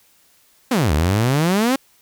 sawtooth exponential two-way sweep, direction down then up, 277.2 to 71.4 to 277.2 Hz, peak -11 dBFS, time 0.71-1.76 s, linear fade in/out 5 ms, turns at 0.93 s, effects white hiss -56 dBFS RMS until 2.01 s

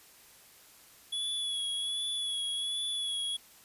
square tone with vibrato, 3384 Hz, G#7, 32 cents sharp, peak -32 dBFS, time 1.12-3.37 s, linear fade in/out 10 ms, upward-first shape sine, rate 1.3 Hz, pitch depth 32 cents each way, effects white hiss -57 dBFS RMS until 3.64 s + resampled to 32000 Hz

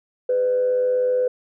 sine tone with frequency modulation, 502 Hz, B4, 28 cents sharp, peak -16 dBFS, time 0.29-1.28 s, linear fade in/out 5 ms, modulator 96.1 Hz, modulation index 0.26, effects tanh soft clip ceiling -12 dBFS

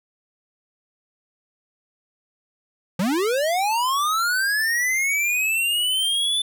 square linear sweep, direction up, 164.81 to 3520 Hz, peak -20 dBFS, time 2.99-6.42 s, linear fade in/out 5 ms, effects none

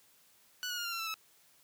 15% pulse tone with pitch steps, 1480 / 1448.7 / 1418.1 / 1388.1 / 1358.7 / 1330 / 1301.9 Hz, F#6 / F#6 / F6 / F6 / F6 / E6 / E6, 0 / -37 / +26 / -11 / -48 / +15 / -22 cents, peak -29 dBFS, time 0.63-1.141 s, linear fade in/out 0 ms, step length 73 ms, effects white hiss -65 dBFS RMS until 1.63 s + high-pass 80 Hz 12 dB/octave

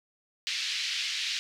white band-pass noise, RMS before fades -32 dBFS, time 0.47-1.39 s, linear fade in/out 0 ms, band 2100 to 4800 Hz, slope 24 dB/octave, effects none

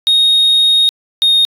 sine tone pair in turn, 3729 / 3705 Hz, A#7 / A#7, 0 / -11 cents, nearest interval unison, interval 11 cents, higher first, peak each -5 dBFS, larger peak neither, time 0.07-0.89 / 1.22-1.45 s, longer first, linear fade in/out 0 ms, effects tanh soft clip ceiling -6 dBFS

